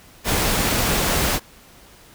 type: noise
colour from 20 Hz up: pink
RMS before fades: -20 dBFS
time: 0.24-1.4 s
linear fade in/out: 50 ms
effects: pink hiss -48 dBFS RMS until 2.14 s